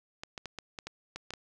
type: clicks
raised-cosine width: 0.2 ms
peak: -22 dBFS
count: 9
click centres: 0.235 / 0.378 / 0.457 / 0.587 / 0.788 / 0.87 / 1.16 / 1.306 / 1.337 s
effects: none